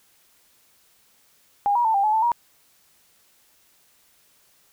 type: tone with pitch steps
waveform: sine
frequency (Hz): 812 / 958 / 888 / 794 / 855 / 882 / 950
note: G#5 / A#5 / A5 / G5 / A5 / A5 / A#5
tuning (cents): -39 / +47 / +16 / +22 / -50 / +4 / +33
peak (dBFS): -17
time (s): 1.66-2.318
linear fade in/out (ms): 0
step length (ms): 94
effects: white hiss -60 dBFS RMS until 4.72 s